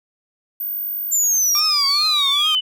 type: tone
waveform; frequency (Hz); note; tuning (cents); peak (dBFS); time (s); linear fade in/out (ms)
sine; 14450; A9; +45; -22; 0.6-1.6; 5
type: exponential sweep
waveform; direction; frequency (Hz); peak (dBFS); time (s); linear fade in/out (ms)
sine; down; 7340 to 2960; -15; 1.11-2.61; 20
type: tone with vibrato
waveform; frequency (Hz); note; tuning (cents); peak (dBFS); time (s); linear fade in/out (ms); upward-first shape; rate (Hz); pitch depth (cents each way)
sawtooth; 1174.7; D6; 0; -20; 1.55-2.55; 0; triangle; 2.4; 130
effects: none